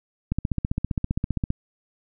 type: click train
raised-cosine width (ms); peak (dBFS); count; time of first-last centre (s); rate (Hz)
5; -11; 19; 0.32-1.504; 15.2
effects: none